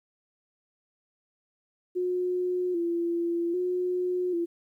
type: tone with vibrato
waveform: sine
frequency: 351.1 Hz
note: F4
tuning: 9 cents sharp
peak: -25 dBFS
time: 1.95-4.46 s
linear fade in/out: 20 ms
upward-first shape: square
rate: 0.63 Hz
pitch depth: 51 cents each way
effects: 11-bit